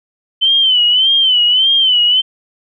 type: tone with vibrato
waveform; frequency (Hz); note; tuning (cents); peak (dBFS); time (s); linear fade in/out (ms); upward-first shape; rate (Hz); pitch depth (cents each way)
sine; 3054; G7; -46; -8; 0.41-2.22; 20; sine; 1.7; 94
effects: none